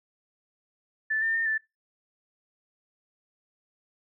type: tone with pitch steps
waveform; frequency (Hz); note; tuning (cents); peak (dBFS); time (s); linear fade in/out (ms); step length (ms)
sine; 1755 / 1800 / 1819 / 1760; A6 / A6 / A#6 / A6; -5 / +39 / -43 / 0; -24; 1.1-1.58; 10; 120
effects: noise-tail reverb RT60 0.2 s tail -22 dB re dry